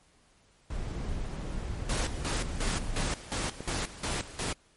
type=noise; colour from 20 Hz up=brown; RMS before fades=-34 dBFS; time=0.7-3.14 s; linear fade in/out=5 ms
type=noise with tremolo; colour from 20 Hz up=pink; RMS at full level=-32 dBFS; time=1.89-4.53 s; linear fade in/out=5 ms; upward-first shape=square; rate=2.8 Hz; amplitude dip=80%
type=clicks; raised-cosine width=2 ms; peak=-24 dBFS; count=2; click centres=3.459 / 3.606 s
effects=pink hiss -64 dBFS RMS until 4.76 s + MP3 48 kbps